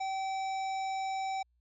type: harmonic tone with a mistuned harmonic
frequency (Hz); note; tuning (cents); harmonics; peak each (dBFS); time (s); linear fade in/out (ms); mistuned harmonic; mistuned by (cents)
769; G5; -33; 1 / 3 / 5 / 7 / 9; -32 / -44 / -50 / -52 / -54; 0-1.43; 10; 9; +19
effects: added 60 Hz sine -69 dBFS peak until 1.6 s